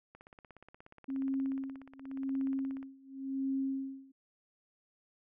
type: click train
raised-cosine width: 0.5 ms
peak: -38 dBFS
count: 46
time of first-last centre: 0.15-2.829 s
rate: 16.8 Hz
type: tone with tremolo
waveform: sine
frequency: 269.1 Hz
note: C4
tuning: 49 cents sharp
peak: -30 dBFS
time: 1.08-4.12 s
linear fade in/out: 10 ms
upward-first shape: sine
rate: 0.91 Hz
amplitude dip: 95%
effects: none